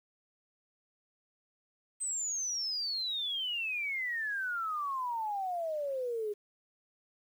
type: exponential sweep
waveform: sine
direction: down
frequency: 8310 to 406.1 Hz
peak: -32 dBFS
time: 2-6.34 s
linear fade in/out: 20 ms
effects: 10-bit